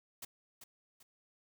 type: noise with echo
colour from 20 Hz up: white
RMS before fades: -45 dBFS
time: 0.22-0.25 s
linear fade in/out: 5 ms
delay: 390 ms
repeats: 2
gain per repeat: -8 dB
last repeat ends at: 1.03 s
effects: none